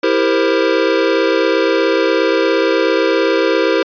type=chord; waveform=square; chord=C dominant seventh; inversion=first; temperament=equal with one note detuned; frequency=329.6 / 397.2 / 466.2 / 523.3 Hz; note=E4 / G4 / Bb4 / C5; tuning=0 / +23 / 0 / 0 cents; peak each=-18 dBFS; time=0.03-3.83 s; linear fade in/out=5 ms; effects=resampled to 11025 Hz